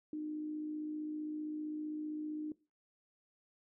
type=tone with amplitude modulation; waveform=sine; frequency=304.8 Hz; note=D#4; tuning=36 cents flat; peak=-36 dBFS; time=0.13-2.52 s; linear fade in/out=2 ms; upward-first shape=sine; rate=55.4 Hz; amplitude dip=35%; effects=noise-tail reverb RT60 0.3 s tail -21 dB re dry